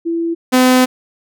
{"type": "tone pair in turn", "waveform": ["sine", "sawtooth"], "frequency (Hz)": [334.3, 254.6], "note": ["E4", "C4"], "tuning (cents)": [24, -47], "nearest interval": "perfect fourth", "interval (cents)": 471, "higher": "first", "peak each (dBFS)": [-15, -4], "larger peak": "second", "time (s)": [[0.05, 0.35], [0.52, 0.86]], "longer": "second", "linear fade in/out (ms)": 20, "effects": []}